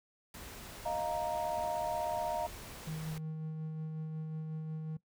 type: noise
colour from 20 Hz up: pink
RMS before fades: -48 dBFS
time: 0.34-3.18 s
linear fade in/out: 2 ms
type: chord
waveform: sine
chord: Eb suspended second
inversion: none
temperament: equal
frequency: 622.3 / 698.5 / 932.3 Hz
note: Eb5 / F5 / Bb5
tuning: 0 / 0 / 0 cents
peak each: -37 dBFS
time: 0.85-2.47 s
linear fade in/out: 10 ms
type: tone with tremolo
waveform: triangle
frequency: 157.3 Hz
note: D#3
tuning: 19 cents sharp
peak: -34 dBFS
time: 2.87-4.97 s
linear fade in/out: 5 ms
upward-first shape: sine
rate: 5.5 Hz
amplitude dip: 25%
effects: noise-tail reverb RT60 0.1 s tail -19 dB re dry